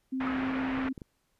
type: tone with pitch glide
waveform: sine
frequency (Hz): 261.6 to 263.3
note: C4 to C4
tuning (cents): 0 to +11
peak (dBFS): -29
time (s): 0.12-0.93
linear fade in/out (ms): 10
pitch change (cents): +11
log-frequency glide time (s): 0.26-0.76
type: low-pass noise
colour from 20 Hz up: white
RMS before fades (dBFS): -37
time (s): 0.2-0.89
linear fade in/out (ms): 5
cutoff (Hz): 2100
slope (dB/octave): 24
type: tone with exponential decay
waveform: sine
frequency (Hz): 1272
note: D#6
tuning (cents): +38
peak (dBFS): -29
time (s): 0.27-0.38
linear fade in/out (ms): 0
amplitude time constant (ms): 22
type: clicks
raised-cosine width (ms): 3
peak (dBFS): -29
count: 3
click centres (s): 0.778 / 0.978 / 1.018
effects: pink hiss -74 dBFS RMS until 1.39 s + resampled to 32000 Hz